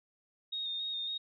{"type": "tone with vibrato", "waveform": "sine", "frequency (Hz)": 3700, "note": "A#7", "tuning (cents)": -14, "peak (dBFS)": -34, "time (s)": [0.52, 1.18], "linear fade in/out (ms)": 10, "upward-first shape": "square", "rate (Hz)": 3.6, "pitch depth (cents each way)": 19, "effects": []}